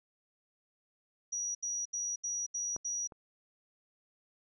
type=tone bursts; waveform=sine; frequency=5800 Hz; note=F#8; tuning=35 cents flat; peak=-33 dBFS; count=6; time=1.32-3.075 s; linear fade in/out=10 ms; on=230 ms; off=75 ms
type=clicks; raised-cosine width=1 ms; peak=-31 / -37 dBFS; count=2; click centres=2.764 / 3.122 s
effects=none